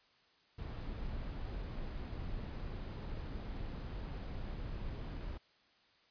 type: noise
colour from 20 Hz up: brown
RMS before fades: -42 dBFS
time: 0.58-5.38 s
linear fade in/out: 10 ms
effects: white hiss -69 dBFS RMS until 6.1 s + resampled to 11025 Hz